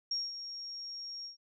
sine tone with ADSR envelope, 5570 Hz, F8, 5 cents flat, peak -30 dBFS, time 0.11-1.37 s, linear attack 5 ms, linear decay 200 ms, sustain -10 dB, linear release 120 ms, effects none

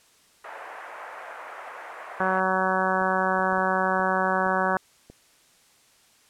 pink band-pass noise, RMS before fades -40 dBFS, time 0.44-2.4 s, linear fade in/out 5 ms, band 600 to 1900 Hz, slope 24 dB/octave
harmonic tone, 187.7 Hz, F#3, 25 cents sharp, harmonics 1 / 2 / 3 / 4 / 5 / 6 / 7 / 8 / 9, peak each -31 / -32 / -29 / -28 / -29 / -29 / -33 / -29 / -32 dBFS, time 2.2-4.77 s, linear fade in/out 2 ms
clicks, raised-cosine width 2 ms, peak -31 dBFS, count 8, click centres 3.016 / 3.392 / 3.528 / 3.582 / 3.997 / 4.465 / 4.749 / 5.1 s
effects white hiss -59 dBFS RMS until 6.29 s + low-pass 10000 Hz 12 dB/octave

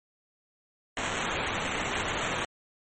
white noise with sample-and-hold, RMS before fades -31 dBFS, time 0.97-2.45 s, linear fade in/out 2 ms, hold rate 4900 Hz, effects MP3 32 kbps

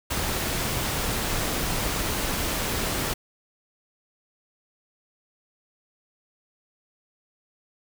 pink noise, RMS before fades -27 dBFS, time 0.1-3.14 s, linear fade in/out 10 ms, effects none

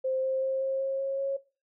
sine tone with pitch steps, 523.3 / 527.2 / 531.2 / 535.2 / 539.3 / 543.3 / 547.4 Hz, C5 / C5 / C5 / C5 / C#5 / C#5 / C#5, 0 / +13 / +26 / +39 / -48 / -35 / -22 cents, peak -26 dBFS, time 0.04-1.37 s, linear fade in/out 10 ms, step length 190 ms, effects noise-tail reverb RT60 0.3 s tail -19 dB re dry

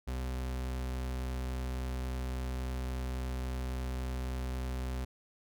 40% pulse tone, 63.6 Hz, C2, 48 cents flat, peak -33 dBFS, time 0.07-5.05 s, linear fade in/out 10 ms, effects none

